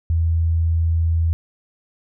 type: tone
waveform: sine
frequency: 82.41 Hz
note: E2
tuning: in tune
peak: -15 dBFS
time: 0.1-1.33 s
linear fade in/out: 0 ms
effects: none